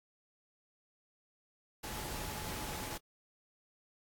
sine tone in noise, 854 Hz, G#5, 48 cents sharp, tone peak -50 dBFS, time 1.83-2.98 s, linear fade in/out 10 ms, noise pink, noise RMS -42 dBFS, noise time 1.83-2.98 s, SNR -11 dB, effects AAC 64 kbps

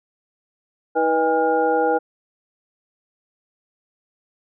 sine tone cluster, 319.9 / 487.1 / 625 / 812 / 1417 Hz, D#4 / B4 / D#5 / G#5 / F6, +48 / -24 / +8 / -39 / +25 cents, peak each -25 / -19 / -28 / -20 / -28 dBFS, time 0.95-1.99 s, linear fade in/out 20 ms, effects none

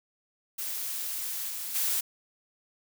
blue noise with level steps, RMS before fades -34 / -36 / -28 dBFS, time 0.58-2.01 s, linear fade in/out 10 ms, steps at 1.48 / 1.74 s, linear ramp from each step 20 ms, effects none

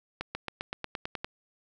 accelerating click train, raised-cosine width 0.3 ms, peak -17 dBFS, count 10, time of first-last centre 0.21-1.245 s, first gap 140 ms, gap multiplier 0.95, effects none

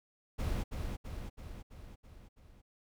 brown noise with echo, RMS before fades -34 dBFS, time 0.38-0.64 s, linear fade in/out 20 ms, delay 330 ms, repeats 6, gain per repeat -4 dB, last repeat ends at 2.62 s, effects none

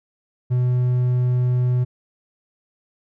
triangle tone, 124.6 Hz, B2, 16 cents sharp, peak -14 dBFS, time 0.5-1.85 s, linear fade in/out 20 ms, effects none

